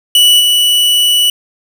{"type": "tone with level steps", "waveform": "45% pulse", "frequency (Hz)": 2952, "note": "F#7", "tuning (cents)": -5, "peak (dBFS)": [-4, -7], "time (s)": [0.15, 1.3], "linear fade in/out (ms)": 2, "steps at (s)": 0.39, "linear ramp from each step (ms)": 20, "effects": ["7-bit"]}